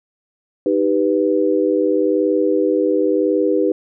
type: chord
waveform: sine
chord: Eb augmented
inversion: none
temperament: equal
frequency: 311.1 / 392 / 493.9 Hz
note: Eb4 / G4 / B4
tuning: 0 / 0 / 0 cents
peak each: -18 / -18 / -18 dBFS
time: 0.66-3.72 s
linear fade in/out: 2 ms
effects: none